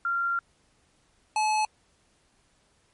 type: tone pair in turn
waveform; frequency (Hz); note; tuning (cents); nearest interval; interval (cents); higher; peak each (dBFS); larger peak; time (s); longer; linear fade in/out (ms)
sine / square; 1383 / 859.2; F6 / A5; -17 / -41; minor sixth; 824; first; -24 / -23; second; 0.05-0.39 / 1.36-1.65; first; 2
effects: pink hiss -66 dBFS RMS until 2.93 s + MP3 48 kbps